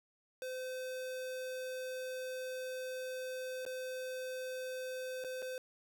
square tone with dropouts, 513 Hz, C5, 34 cents flat, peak -40 dBFS, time 0.42-5.58 s, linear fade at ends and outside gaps 1 ms, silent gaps 3.652-3.663 / 5.24-5.246 / 5.421-5.425 s, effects none

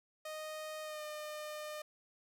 sawtooth tone with pitch glide, 620 to 606.2 Hz, D#5 to D#5, -6 to -45 cents, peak -38 dBFS, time 0.25-1.82 s, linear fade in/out 5 ms, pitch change -39 cents, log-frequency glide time 0.82-1.03 s, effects none

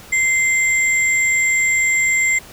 sine tone pair together, 2080 / 7412 Hz, C7 / A#8, -11 / -11 cents, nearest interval octave + minor seventh, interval 2200 cents, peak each -13 / -20 dBFS, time 0.12-2.39 s, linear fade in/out 10 ms, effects tanh soft clip ceiling -9 dBFS + pink hiss -40 dBFS RMS until 2.52 s

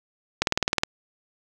click train, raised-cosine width 0.2 ms, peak -3 dBFS, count 9, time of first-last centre 0.42-0.835 s, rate 19.3 Hz, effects none

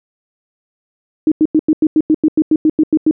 sine tone bursts, 311.1 Hz, D#4, in tune, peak -7 dBFS, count 14, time 1.27-3.111 s, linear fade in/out 2 ms, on 47 ms, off 91 ms, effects none

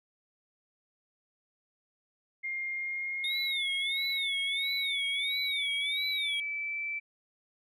sine tone with pitch glide, 2120 to 2325 Hz, C7 to D7, +22 to -18 cents, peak -32 dBFS, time 2.43-7 s, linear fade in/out 20 ms, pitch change +160 cents, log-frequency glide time 2.73-6.77 s
triangle tone with vibrato, 3601 Hz, A7, 39 cents sharp, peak -30 dBFS, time 3.24-6.4 s, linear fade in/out 2 ms, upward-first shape sine, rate 1.5 Hz, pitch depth 170 cents each way
effects none

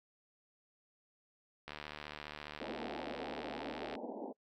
click train, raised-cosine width 0.3 ms, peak -28 dBFS, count 171, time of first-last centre 1.68-3.953 s, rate 74.8 Hz
pink band-pass noise, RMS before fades -44 dBFS, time 2.6-4.33 s, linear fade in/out 20 ms, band 210 to 900 Hz, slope 96 dB/octave
effects noise-tail reverb RT60 0.1 s tail -26 dB re dry

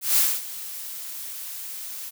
blue noise with ADSR envelope, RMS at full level -18 dBFS, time 0.01-2.11 s, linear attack 160 ms, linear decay 240 ms, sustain -17 dB, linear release 31 ms, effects none

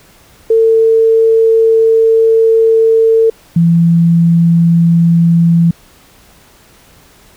sine tone pair in turn, 449.5 / 168.37 Hz, A4 / E3, +37 / +37 cents, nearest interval octave + perfect fourth, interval 1700 cents, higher first, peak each -5 dBFS, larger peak neither, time 0.5-3.3 / 3.56-5.71 s, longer first, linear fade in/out 5 ms, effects pink hiss -44 dBFS RMS until 7.36 s

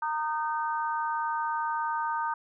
harmonic tone, 307.2 Hz, D#4, 22 cents flat, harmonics 3 / 4 / 5, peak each -29 / -33 / -36 dBFS, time 0.02-2.34 s, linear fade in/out 5 ms, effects none

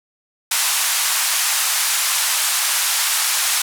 white band-pass noise, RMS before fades -19 dBFS, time 0.51-3.62 s, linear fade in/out 5 ms, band 830 to 12000 Hz, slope 24 dB/octave, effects none

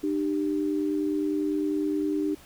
sine tone pair together, 302.1 / 392 Hz, D4 / G4, +49 / 0 cents, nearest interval perfect fourth, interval 451 cents, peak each -25 / -30 dBFS, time 0.03-2.35 s, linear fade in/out 10 ms, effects pink hiss -52 dBFS RMS until 2.45 s

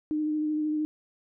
sine tone with vibrato, 305.2 Hz, D#4, 33 cents flat, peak -25 dBFS, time 0.11-0.85 s, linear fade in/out 0 ms, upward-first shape sine, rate 13 Hz, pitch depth 17 cents each way, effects none

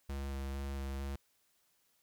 square tone with vibrato, 68.5 Hz, C#2, 20 cents flat, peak -38 dBFS, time 0.09-1.16 s, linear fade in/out 5 ms, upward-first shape square, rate 2.2 Hz, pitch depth 12 cents each way, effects white hiss -74 dBFS RMS until 2.02 s

